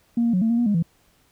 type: tone with pitch steps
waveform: sine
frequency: 234.8 / 233.5 / 182.7 / 224.5 / 233.7 / 239.5 / 206.2 / 166.7 Hz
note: A#3 / A#3 / F#3 / A3 / A#3 / A#3 / G#3 / E3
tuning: +13 / +3 / -22 / +35 / +5 / +47 / -12 / +20 cents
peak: -16 dBFS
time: 0.17-0.826 s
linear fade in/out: 5 ms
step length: 82 ms
effects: tanh soft clip ceiling -13 dBFS + pink hiss -61 dBFS RMS until 1.31 s